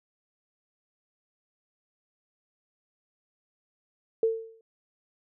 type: tone with exponential decay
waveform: sine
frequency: 450 Hz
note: A4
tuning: 39 cents sharp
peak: -18 dBFS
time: 4.23-4.61 s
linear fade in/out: 2 ms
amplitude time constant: 81 ms
effects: none